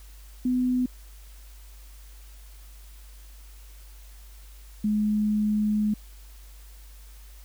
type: tone pair in turn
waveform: sine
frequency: 251.2 / 211.2 Hz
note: B3 / G#3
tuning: +30 / +29 cents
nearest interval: minor third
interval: 301 cents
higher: first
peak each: -21 dBFS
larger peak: neither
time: 0.45-0.86 / 4.84-5.94 s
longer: second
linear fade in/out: 5 ms
effects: added 50 Hz sine -44 dBFS peak until 7.44 s + white hiss -55 dBFS RMS until 7.44 s